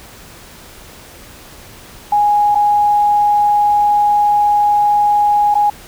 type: tone with dropouts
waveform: sine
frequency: 828 Hz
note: G#5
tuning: 5 cents flat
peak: -9 dBFS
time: 2.12-5.7 s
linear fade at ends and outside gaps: 5 ms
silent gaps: 2.548-2.554 / 5.543-5.552 s
effects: pink hiss -38 dBFS RMS until 5.87 s